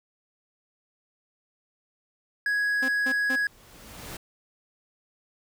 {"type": "tone", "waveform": "triangle", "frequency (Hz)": 1665, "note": "G#6", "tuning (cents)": 4, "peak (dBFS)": -21, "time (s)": [2.46, 3.47], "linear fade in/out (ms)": 2}
{"type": "tone bursts", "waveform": "sawtooth", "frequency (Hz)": 261.6, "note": "C4", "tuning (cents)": 0, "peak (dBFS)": -26, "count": 3, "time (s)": [2.82, 3.361], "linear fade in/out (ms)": 10, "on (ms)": 67, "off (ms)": 170}
{"type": "noise with exponential growth", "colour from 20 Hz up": "pink", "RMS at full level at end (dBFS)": -37, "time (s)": [2.88, 4.17], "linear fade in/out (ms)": 5, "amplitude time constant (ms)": 280}
{"effects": []}